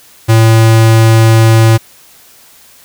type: tone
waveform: square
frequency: 112.5 Hz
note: A2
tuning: 39 cents sharp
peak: -4 dBFS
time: 0.28-1.78 s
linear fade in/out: 20 ms
effects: white hiss -41 dBFS RMS until 2.84 s